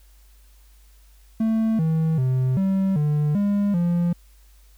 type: tone with pitch steps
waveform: triangle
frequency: 222.3 / 160.3 / 129.1 / 192.5 / 149 / 202.9 / 173.1 Hz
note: A3 / E3 / C3 / G3 / D3 / G#3 / F3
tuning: +18 / -48 / -23 / -31 / +25 / -40 / -15 cents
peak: -16 dBFS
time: 1.4-4.13 s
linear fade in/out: 5 ms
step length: 390 ms
effects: added 50 Hz sine -49 dBFS peak until 4.77 s + white hiss -60 dBFS RMS until 4.77 s